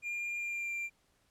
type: tone with pitch glide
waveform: triangle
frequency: 2403 to 2373 Hz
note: D7 to D7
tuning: +39 to +17 cents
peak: -33 dBFS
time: 0.02-0.9 s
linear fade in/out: 50 ms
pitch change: -22 cents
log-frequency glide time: 0.41-0.72 s
effects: pink hiss -72 dBFS RMS until 1.3 s + low-pass 12000 Hz 12 dB/octave